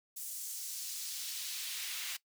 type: noise with high-pass filter sweep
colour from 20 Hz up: pink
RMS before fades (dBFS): -41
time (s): 0.16-2.17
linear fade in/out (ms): 10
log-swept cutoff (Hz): 8500 to 2300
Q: 1.1
effects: noise-tail reverb RT60 0.1 s tail -19 dB re dry